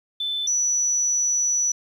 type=tone pair in turn; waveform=sine; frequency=3520 / 5920 Hz; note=A7 / F#8; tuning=0 / 0 cents; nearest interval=major sixth; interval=900 cents; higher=second; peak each=-23 / -18 dBFS; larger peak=second; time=0.2-0.47 / 0.47-1.72 s; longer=second; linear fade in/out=5 ms; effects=tanh soft clip ceiling -14 dBFS + 9-bit